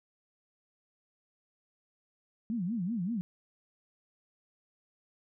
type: tone with vibrato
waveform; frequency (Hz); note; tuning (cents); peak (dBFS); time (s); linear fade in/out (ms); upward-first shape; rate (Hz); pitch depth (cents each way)
sine; 202.6; G#3; -43; -30; 2.5-3.21; 0; sine; 5.2; 300
effects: none